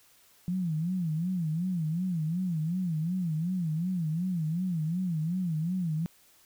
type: tone with vibrato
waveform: sine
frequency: 169.8 Hz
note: F3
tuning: 48 cents flat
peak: -27 dBFS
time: 0.48-6.06 s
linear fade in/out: 0 ms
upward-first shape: sine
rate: 2.7 Hz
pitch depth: 170 cents each way
effects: white hiss -61 dBFS RMS until 6.45 s